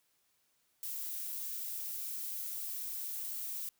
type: noise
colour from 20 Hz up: violet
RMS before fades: -40 dBFS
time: 0.83-3.69 s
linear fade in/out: 0 ms
effects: white hiss -75 dBFS RMS until 3.79 s